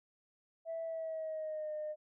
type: tone with pitch glide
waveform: sine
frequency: 657 to 609.5 Hz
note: E5 to D#5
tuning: -6 to -36 cents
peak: -36 dBFS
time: 0.65-1.96 s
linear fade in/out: 50 ms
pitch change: -130 cents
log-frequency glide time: 0.84-1.73 s
effects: tanh soft clip ceiling -33 dBFS